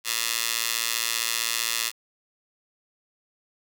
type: tone with high-pass filter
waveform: 15% pulse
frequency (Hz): 115.3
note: A#2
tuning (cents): -19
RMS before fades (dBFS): -27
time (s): 0.04-1.92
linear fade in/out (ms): 50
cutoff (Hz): 3000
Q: 0.7
effects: none